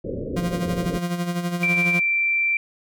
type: low-pass noise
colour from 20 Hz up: white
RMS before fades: -29 dBFS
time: 0.04-0.99 s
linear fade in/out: 10 ms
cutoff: 560 Hz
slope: 96 dB/octave
type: tone with tremolo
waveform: 40% pulse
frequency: 174.61 Hz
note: F3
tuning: in tune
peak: -20 dBFS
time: 0.36-2 s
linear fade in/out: 10 ms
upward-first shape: sine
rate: 12 Hz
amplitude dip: 60%
type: tone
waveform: sine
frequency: 2349 Hz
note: D7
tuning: in tune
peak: -18 dBFS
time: 1.63-2.57 s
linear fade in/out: 2 ms
effects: none